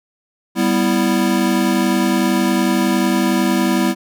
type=chord; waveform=square; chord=E minor; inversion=first; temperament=equal; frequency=196 / 246.9 / 329.6 Hz; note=G3 / B3 / E4; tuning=0 / 0 / 0 cents; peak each=-19 dBFS; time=0.55-3.95 s; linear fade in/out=50 ms; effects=none